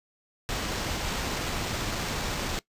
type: noise with sample-and-hold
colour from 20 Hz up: pink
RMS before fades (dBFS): -31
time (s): 0.49-2.59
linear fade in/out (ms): 0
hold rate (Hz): 11025
effects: noise-tail reverb RT60 0.1 s tail -20 dB re dry + resampled to 32000 Hz